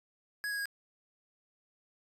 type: tone with pitch steps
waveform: square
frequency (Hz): 1669 / 1653.6 / 1638.4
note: G#6 / G#6 / G#6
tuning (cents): +8 / -8 / -24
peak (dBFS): -34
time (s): 0.44-0.656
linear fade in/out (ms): 0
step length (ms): 72
effects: resampled to 32000 Hz + 11-bit